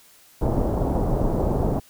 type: low-pass noise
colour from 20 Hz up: pink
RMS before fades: -22 dBFS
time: 0.41-1.8 s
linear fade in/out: 10 ms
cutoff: 790 Hz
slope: 24 dB/octave
effects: white hiss -53 dBFS RMS until 1.89 s